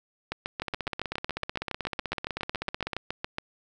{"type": "two click trains", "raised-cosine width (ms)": 0.3, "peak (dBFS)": [-15, -14], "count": [38, 23], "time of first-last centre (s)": [[0.62, 2.933], [0.32, 3.384]], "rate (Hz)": [16, 7.18], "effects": []}